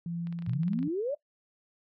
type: tone with tremolo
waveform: sine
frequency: 170 Hz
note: F3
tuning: 46 cents flat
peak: -31 dBFS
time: 0.06-0.88 s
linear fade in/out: 2 ms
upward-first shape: sine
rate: 1.9 Hz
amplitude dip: 25%
type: clicks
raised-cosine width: 0.3 ms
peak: -35 dBFS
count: 12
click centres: 0.271 / 0.326 / 0.389 / 0.423 / 0.464 / 0.495 / 0.534 / 0.633 / 0.681 / 0.733 / 0.79 / 0.829 s
type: exponential sweep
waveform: sine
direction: up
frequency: 110 to 609 Hz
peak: -28 dBFS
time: 0.47-1.15 s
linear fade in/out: 10 ms
effects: noise-tail reverb RT60 0.1 s tail -18 dB re dry